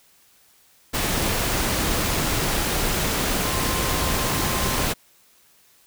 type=tone in noise; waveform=sine; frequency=1046.5 Hz; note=C6; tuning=in tune; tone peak=-32 dBFS; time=3.43-4.86 s; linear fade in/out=20 ms; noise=pink; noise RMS=-23 dBFS; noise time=0.93-4.94 s; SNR=-12 dB; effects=white hiss -57 dBFS RMS until 5.86 s